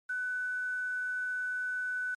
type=tone with quantisation; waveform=sine; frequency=1497 Hz; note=F#6; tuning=20 cents sharp; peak=-31 dBFS; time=0.09-2.15 s; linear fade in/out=10 ms; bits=9; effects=MP3 48 kbps